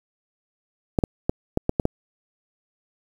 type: clicks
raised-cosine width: 2 ms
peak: -6 dBFS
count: 7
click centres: 0.988 / 1.038 / 1.295 / 1.574 / 1.694 / 1.798 / 1.854 s
effects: 7-bit